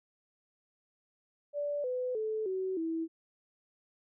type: tone with pitch steps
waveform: sine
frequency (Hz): 581 / 502.9 / 435.3 / 376.7 / 326.1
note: D5 / B4 / A4 / F#4 / E4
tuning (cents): -19 / +31 / -19 / +31 / -19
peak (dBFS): -31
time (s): 1.53-3.08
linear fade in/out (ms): 50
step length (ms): 310
effects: none